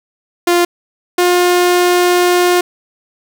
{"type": "tone pair in turn", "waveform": "sawtooth", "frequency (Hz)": [349.2, 355.9], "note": ["F4", "F4"], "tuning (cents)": [0, 33], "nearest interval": "unison", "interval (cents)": 33, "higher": "second", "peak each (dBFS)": -5, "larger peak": "neither", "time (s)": [[0.47, 0.65], [1.18, 2.61]], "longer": "second", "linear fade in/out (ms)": 5, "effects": []}